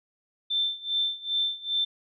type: tone with tremolo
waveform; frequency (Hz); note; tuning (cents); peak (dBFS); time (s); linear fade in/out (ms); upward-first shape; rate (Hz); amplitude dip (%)
sine; 3554; A7; +17; -22; 0.5-1.85; 10; sine; 2.5; 90
effects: none